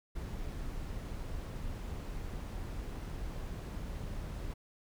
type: noise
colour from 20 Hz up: brown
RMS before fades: -40 dBFS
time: 0.15-4.54 s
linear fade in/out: 10 ms
effects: none